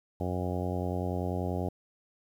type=harmonic tone; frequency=90.3 Hz; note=F#2; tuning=42 cents flat; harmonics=1 / 2 / 3 / 4 / 5 / 6 / 7 / 8 / 9; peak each=-33 / -36 / -38 / -39 / -40 / -41 / -41 / -42 / -43 dBFS; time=0.2-1.69 s; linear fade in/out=5 ms; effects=10-bit